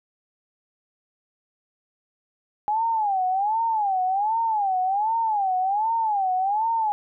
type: tone with vibrato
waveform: sine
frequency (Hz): 822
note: G#5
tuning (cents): -18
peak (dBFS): -20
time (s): 2.68-6.92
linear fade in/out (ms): 0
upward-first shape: sine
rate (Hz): 1.3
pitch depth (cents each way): 190
effects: none